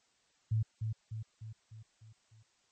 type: tone with echo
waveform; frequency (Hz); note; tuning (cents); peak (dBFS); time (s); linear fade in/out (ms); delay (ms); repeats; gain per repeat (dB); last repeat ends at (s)
sine; 110; A2; 0; -27; 0.51-0.63; 10; 300; 6; -5; 2.43
effects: white hiss -72 dBFS RMS until 2.71 s + MP3 32 kbps